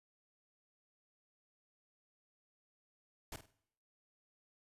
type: noise with echo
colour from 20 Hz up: pink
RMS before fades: -45 dBFS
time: 3.32-3.36 s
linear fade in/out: 2 ms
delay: 49 ms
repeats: 3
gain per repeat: -11 dB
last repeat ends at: 3.507 s
effects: noise-tail reverb RT60 0.7 s tail -20 dB re dry + resampled to 32000 Hz